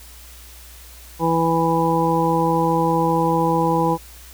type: harmonic tone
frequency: 164.81 Hz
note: E3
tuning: in tune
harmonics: 1 / 2 / 3 / 5 / 6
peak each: -22 / -22 / -22 / -22 / -22 dBFS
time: 1.19-3.98 s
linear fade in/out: 50 ms
effects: added 60 Hz sine -42 dBFS peak until 4.33 s + white hiss -44 dBFS RMS until 4.33 s